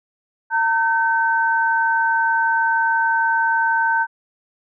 sine tone pair together, 910.5 / 1537 Hz, A#5 / G6, -41 / -35 cents, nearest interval major sixth, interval 906 cents, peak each -18 dBFS, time 0.5-4.07 s, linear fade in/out 50 ms, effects none

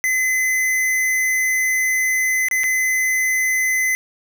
square tone with dropouts, 2035 Hz, C7, 49 cents flat, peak -17 dBFS, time 0.04-3.95 s, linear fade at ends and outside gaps 0 ms, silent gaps 2.485-2.512 / 2.635-2.64 s, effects 9-bit

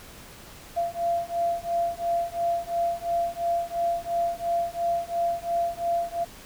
sine beating tone pair, 684 / 686.9 Hz, F5 / F5, -36 / -29 cents, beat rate 2.9 Hz, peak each -27 dBFS, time 0.76-6.25 s, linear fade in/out 20 ms, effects pink hiss -46 dBFS RMS until 6.45 s

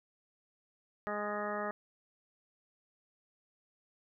harmonic tone with a mistuned harmonic, 207.6 Hz, G#3, in tune, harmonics 1 / 2 / 3 / 4 / 5 / 6 / 7 / 8 / 9, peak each -43 / -42 / -39 / -43 / -48 / -40 / -50 / -46 / -46 dBFS, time 1.07-1.71 s, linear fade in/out 0 ms, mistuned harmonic 8, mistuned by +20 cents, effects none

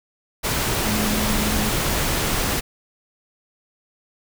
sine tone in noise, 212.5 Hz, G#3, 40 cents sharp, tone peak -24 dBFS, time 0.84-1.7 s, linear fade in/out 20 ms, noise pink, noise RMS -22 dBFS, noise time 0.43-2.61 s, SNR -5 dB, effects none

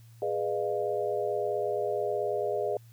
sine chord, F half-diminished seventh, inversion first, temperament equal with one note detuned, 415.3 / 493.9 / 609.4 / 698.5 Hz, Ab4 / Cb5 / Eb5 / F5, 0 / 0 / -36 / 0 cents, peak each -31 / -34 / -32 / -35 dBFS, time 0.22-2.77 s, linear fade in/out 2 ms, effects added 115 Hz sine -50 dBFS peak until 2.92 s + white hiss -64 dBFS RMS until 2.92 s

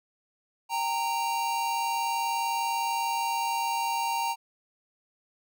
square tone pair together, 785 / 924.9 Hz, G5 / A#5, +2 / -14 cents, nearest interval minor third, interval 284 cents, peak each -34 / -28 dBFS, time 0.69-4.36 s, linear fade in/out 50 ms, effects none

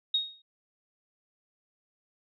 sine tone with exponential decay, 3744 Hz, A#7, 7 cents sharp, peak -21 dBFS, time 0.14-0.42 s, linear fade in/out 5 ms, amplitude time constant 59 ms, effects none

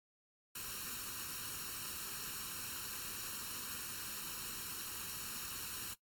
white noise with comb filter, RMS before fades -44 dBFS, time 0.55-5.94 s, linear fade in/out 5 ms, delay 0.72 ms, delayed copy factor +0.7, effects noise-tail reverb RT60 0.1 s tail -18 dB re dry + AAC 64 kbps

